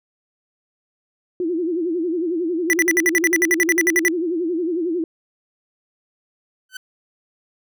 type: tone with vibrato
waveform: sine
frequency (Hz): 340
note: F4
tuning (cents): -46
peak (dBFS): -19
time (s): 1.4-5.04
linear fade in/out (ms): 2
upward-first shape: sine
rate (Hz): 11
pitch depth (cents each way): 130
type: tone bursts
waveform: square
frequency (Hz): 1975.5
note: B6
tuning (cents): 0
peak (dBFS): -14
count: 16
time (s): 2.7-4.082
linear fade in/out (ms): 0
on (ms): 32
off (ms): 58
type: tone with exponential growth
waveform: sawtooth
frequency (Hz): 1521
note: F#6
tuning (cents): +47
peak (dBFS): -23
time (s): 6.69-6.77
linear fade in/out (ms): 5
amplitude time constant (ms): 16
effects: none

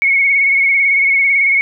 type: tone with vibrato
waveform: sine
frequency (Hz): 2204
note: C#7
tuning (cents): -11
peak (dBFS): -9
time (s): 0.02-1.61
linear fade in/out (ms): 0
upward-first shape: sine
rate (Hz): 18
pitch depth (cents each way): 39
effects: none

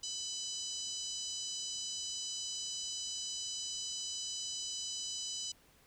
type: harmonic tone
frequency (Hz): 997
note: B5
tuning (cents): +16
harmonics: 3 / 4 / 5 / 6 / 7 / 8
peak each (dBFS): -45 / -46 / -44 / -44 / -46 / -49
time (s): 0.03-5.52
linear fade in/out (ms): 5
effects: pink hiss -65 dBFS RMS until 5.86 s

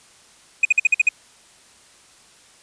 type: tone bursts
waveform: triangle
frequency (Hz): 2489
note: D#7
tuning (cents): 0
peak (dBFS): -9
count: 7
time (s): 0.63-1.09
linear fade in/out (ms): 5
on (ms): 22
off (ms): 51
effects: white hiss -51 dBFS RMS until 2.62 s + resampled to 22050 Hz

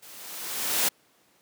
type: noise with level ramp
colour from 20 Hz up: white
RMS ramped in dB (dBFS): -48 to -22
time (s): 0.02-0.89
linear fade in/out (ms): 10
effects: pink hiss -63 dBFS RMS until 1.41 s + high-pass 200 Hz 12 dB/octave

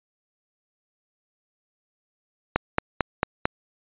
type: click train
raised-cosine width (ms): 0.5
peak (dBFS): -4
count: 5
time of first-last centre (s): 2.56-3.455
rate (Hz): 4.47
effects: resampled to 8000 Hz

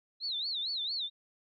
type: tone with vibrato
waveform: sine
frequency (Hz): 3970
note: B7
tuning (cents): +8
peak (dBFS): -32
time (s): 0.2-1.1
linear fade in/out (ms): 50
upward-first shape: sine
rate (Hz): 4.4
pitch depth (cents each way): 210
effects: none

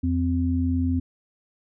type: tone pair together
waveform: sine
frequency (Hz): 86.2 / 258.3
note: F2 / C4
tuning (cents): -22 / -22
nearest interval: octave + perfect fifth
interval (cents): 1900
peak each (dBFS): -23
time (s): 0.03-1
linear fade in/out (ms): 10
effects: none

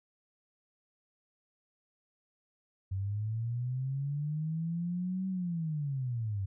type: linear two-way sweep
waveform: sine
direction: up then down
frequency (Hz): 93.8 to 190.7 to 93.8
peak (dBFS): -31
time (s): 2.91-6.46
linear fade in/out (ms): 10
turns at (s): 5.28
effects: none

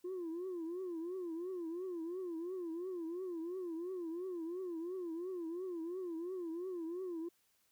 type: tone with vibrato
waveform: sine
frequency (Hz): 349.2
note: F4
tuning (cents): 0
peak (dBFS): -37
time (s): 0.04-7.29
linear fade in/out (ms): 10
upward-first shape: triangle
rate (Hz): 2.9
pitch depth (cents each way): 160
effects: tanh soft clip ceiling -37 dBFS + white hiss -75 dBFS RMS until 7.71 s

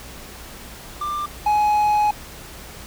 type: tone pair in turn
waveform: triangle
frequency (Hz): 1187 / 839.3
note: D6 / G#5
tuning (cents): +18 / +18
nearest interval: tritone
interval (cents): 600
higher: first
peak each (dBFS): -21 / -13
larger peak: second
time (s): 1.01-1.26 / 1.46-2.11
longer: second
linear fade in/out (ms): 5
effects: added 60 Hz sine -44 dBFS peak until 2.86 s + pink hiss -39 dBFS RMS until 2.86 s

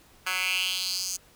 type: tone with high-pass filter sweep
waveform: 10% pulse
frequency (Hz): 185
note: F#3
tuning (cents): 0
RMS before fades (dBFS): -29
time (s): 0.26-1.17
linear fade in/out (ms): 10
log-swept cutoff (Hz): 1700 to 6400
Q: 3.7
effects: pink hiss -57 dBFS RMS until 1.35 s

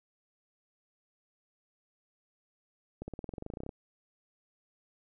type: accelerating click train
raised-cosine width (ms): 2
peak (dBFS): -26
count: 17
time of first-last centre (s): 3.02-3.692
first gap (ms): 60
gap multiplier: 0.95
effects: none

